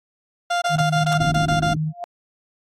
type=tone bursts; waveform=30% pulse; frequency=698.5 Hz; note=F5; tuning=in tune; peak=-16 dBFS; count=9; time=0.5-1.74 s; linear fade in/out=10 ms; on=120 ms; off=20 ms
type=tone; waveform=sine; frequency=155.56 Hz; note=D#3; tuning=in tune; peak=-20 dBFS; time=0.69-1.93 s; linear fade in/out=50 ms
type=low-pass noise; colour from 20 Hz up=white; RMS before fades=-27 dBFS; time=1.2-1.77 s; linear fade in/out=5 ms; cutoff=350 Hz; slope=96 dB/octave
type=tone with exponential growth; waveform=sine; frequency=698.5 Hz; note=F5; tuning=in tune; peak=-23 dBFS; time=1.86-2.04 s; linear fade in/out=0 ms; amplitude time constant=38 ms
effects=low-pass 7000 Hz 12 dB/octave + AAC 48 kbps